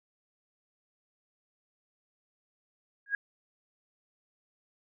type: tone with exponential growth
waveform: sine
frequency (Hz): 1640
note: G#6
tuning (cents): -22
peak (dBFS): -22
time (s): 3.06-3.15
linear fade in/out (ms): 2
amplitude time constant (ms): 19
effects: none